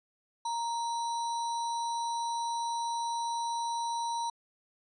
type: tone with sample-and-hold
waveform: sine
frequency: 932.3 Hz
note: A#5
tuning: in tune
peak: -30 dBFS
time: 0.45-4.3 s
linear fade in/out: 5 ms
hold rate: 4900 Hz
effects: resampled to 22050 Hz